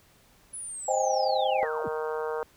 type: linear sweep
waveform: sine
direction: down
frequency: 10220 to 42.99 Hz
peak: -35 dBFS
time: 0.53-1.89 s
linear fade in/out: 10 ms
type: chord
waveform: sine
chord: Ab major seventh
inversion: first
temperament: equal with one note detuned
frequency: 523.3 / 622.3 / 784 / 814.9 Hz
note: C5 / Eb5 / G5 / Ab5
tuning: 0 / 0 / 0 / -33 cents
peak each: -28 / -29 / -28 / -29 dBFS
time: 0.88-1.65 s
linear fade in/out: 5 ms
type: harmonic tone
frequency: 155.56 Hz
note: D#3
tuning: in tune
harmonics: 3 / 4 / 5 / 6 / 7 / 8 / 9 / 10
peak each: -30 / -38 / -40 / -38 / -41 / -42 / -44 / -45 dBFS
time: 1.63-2.43 s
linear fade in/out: 0 ms
effects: pink hiss -60 dBFS RMS until 2.56 s